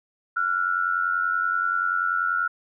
sine tone pair together, 1349.6 / 1440 Hz, E6 / F#6, +40 / -47 cents, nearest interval minor second, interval 113 cents, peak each -24 dBFS, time 0.36-2.48 s, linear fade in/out 10 ms, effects none

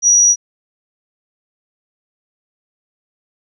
sine tone, 5800 Hz, F#8, 35 cents flat, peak -7 dBFS, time 0.02-0.36 s, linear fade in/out 50 ms, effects none

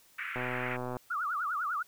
white band-pass noise, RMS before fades -38 dBFS, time 0.18-0.77 s, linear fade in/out 10 ms, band 1300 to 2400 Hz, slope 48 dB/octave
click train, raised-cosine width 1 ms, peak -23 dBFS, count 77, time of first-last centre 0.36-0.968 s, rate 125 Hz
sine tone with vibrato, 1294 Hz, E6, 32 cents flat, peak -30 dBFS, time 1.1-1.83 s, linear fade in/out 10 ms, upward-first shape triangle, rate 10 Hz, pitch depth 250 cents each way
effects white hiss -62 dBFS RMS until 1.87 s

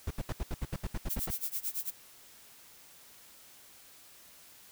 brown noise bursts, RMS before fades -33 dBFS, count 12, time 0.07-1.306 s, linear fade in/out 5 ms, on 37 ms, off 72 ms
violet noise with tremolo, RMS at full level -33 dBFS, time 1.09-1.91 s, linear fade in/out 20 ms, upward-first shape sine, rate 9 Hz, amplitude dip 95%
effects white hiss -56 dBFS RMS until 4.71 s

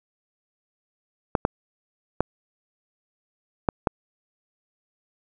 clicks, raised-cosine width 1 ms, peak -5 dBFS, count 5, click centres 1.352 / 1.451 / 2.206 / 3.688 / 3.872 s, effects none

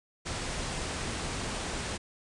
pink low-pass noise, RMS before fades -35 dBFS, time 0.25-1.98 s, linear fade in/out 20 ms, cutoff 9600 Hz, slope 96 dB/octave, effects none

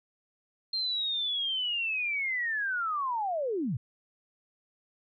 sine linear sweep, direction down, 4200 to 100 Hz, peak -28 dBFS, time 0.73-3.77 s, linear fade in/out 5 ms, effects none

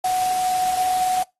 sine tone in noise, 740 Hz, F#5, in tune, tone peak -18 dBFS, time 0.04-1.23 s, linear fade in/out 5 ms, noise white, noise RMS -31 dBFS, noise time 0.04-1.23 s, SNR +10 dB, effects noise-tail reverb RT60 0.2 s tail -22 dB re dry + AAC 32 kbps

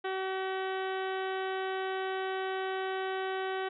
harmonic tone, 379.9 Hz, F#4, 46 cents sharp, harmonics 1 / 2 / 3 / 4 / 5 / 6 / 7 / 8 / 9 / 10, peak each -34 / -37 / -43 / -41 / -44 / -50 / -52 / -48 / -52 / -54 dBFS, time 0.04-3.69 s, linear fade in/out 10 ms, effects none

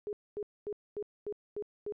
sine tone bursts, 415.3 Hz, G#4, in tune, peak -34 dBFS, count 7, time 0.07-1.923 s, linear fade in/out 0 ms, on 59 ms, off 240 ms, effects none

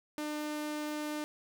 sawtooth tone, 300.7 Hz, D4, 41 cents sharp, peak -31 dBFS, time 0.18-1.24 s, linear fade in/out 0 ms, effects none

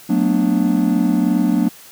triangle chord, B minor seventh, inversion second, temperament equal with one note detuned, 185 / 224.1 / 246.9 / 293.7 Hz, F#3 / A3 / B3 / D4, 0 / +32 / 0 / 0 cents, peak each -17 dBFS, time 0.09-1.69 s, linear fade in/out 10 ms, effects white hiss -42 dBFS RMS until 1.91 s + high-pass 80 Hz 12 dB/octave

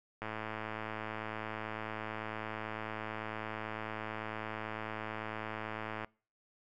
click train, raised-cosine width 0.5 ms, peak -24 dBFS, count 636, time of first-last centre 0.22-6.046 s, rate 109 Hz, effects noise-tail reverb RT60 0.4 s tail -25 dB re dry

